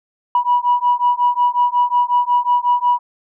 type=beating tone pair; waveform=sine; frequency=972 / 977.5 Hz; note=B5 / B5; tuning=-28 / -18 cents; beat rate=5.5 Hz; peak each=-15 dBFS; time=0.35-2.99 s; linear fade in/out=2 ms; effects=tanh soft clip ceiling -6 dBFS